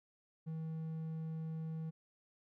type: tone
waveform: triangle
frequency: 160.2 Hz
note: E3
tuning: 49 cents flat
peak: -37 dBFS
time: 0.46-1.91 s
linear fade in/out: 20 ms
effects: none